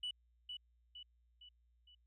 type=tone with echo; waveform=sine; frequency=2960 Hz; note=F#7; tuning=in tune; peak=-37 dBFS; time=0.03-0.11 s; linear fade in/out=5 ms; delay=460 ms; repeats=4; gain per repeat=-6 dB; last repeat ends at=1.95 s; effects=tanh soft clip ceiling -36 dBFS + added 59 Hz sine -70 dBFS peak until 2.06 s